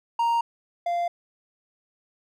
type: tone pair in turn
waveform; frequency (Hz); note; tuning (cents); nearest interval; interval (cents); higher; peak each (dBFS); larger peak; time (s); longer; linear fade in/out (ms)
triangle; 932.3 / 693.5; A#5 / F5; 0 / -12; perfect fourth; 512; first; -18 / -21; first; 0.19-0.41 / 0.86-1.08; neither; 5
effects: none